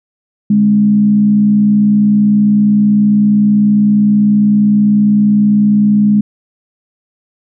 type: tone with frequency modulation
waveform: sine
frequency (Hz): 207.7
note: G#3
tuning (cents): 0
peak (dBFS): -6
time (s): 0.5-6.21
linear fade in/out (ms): 5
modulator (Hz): 60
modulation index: 0.37
effects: none